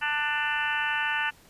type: harmonic tone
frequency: 296.4 Hz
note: D4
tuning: 16 cents sharp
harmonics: 3 / 4 / 5 / 6 / 7 / 8 / 9 / 10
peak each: -32 / -38 / -30 / -30 / -41 / -39 / -33 / -37 dBFS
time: 0.01-1.31 s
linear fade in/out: 20 ms
effects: pink hiss -56 dBFS RMS until 1.49 s + resampled to 32000 Hz